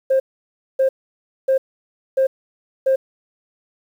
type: tone bursts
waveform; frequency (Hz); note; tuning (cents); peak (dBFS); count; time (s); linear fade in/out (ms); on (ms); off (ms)
sine; 531; C5; +25; -11; 5; 0.1-2.96; 10; 100; 590
effects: tanh soft clip ceiling -10 dBFS + 8-bit